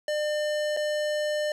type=tone with dropouts; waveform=square; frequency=600 Hz; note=D5; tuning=37 cents sharp; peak=-26 dBFS; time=0.08-1.52 s; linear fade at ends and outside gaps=2 ms; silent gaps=0.766-0.771 s; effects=low-pass 8000 Hz 12 dB/octave + 10-bit